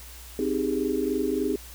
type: chord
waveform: sine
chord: Ab major seventh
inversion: first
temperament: equal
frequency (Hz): 261.6 / 311.1 / 392 / 415.3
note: C4 / Eb4 / G4 / Ab4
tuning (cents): 0 / 0 / 0 / 0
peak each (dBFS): -29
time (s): 0.39-1.56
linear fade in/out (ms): 2
effects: added 60 Hz sine -44 dBFS peak until 1.74 s + white hiss -46 dBFS RMS until 1.74 s